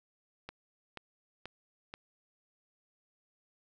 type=click train; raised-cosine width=0.3 ms; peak=-26 dBFS; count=4; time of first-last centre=0.49-1.939 s; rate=2.07 Hz; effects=none